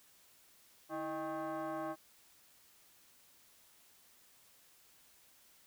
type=tone with frequency modulation; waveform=sine; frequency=148.3 Hz; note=D3; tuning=17 cents sharp; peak=-36 dBFS; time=0.89-1.96 s; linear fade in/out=50 ms; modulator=472 Hz; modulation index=2.2; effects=tanh soft clip ceiling -33 dBFS + white hiss -65 dBFS RMS until 5.66 s